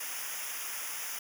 white noise with comb filter, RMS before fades -38 dBFS, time 0-1.19 s, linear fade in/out 5 ms, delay 0.24 ms, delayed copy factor -0.9, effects none

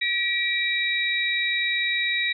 sine tone cluster, 1926 / 2337 / 3816 Hz, B6 / D7 / A#7, -44 / -9 / +40 cents, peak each -26 dBFS, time 0.01-2.33 s, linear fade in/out 10 ms, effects none

